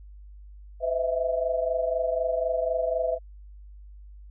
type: tone cluster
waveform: sine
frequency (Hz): 508 / 642 / 666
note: B4 / E5 / E5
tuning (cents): +49 / -46 / +18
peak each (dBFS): -28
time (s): 0.8-3.19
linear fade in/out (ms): 50
effects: added 50 Hz sine -43 dBFS peak until 4.3 s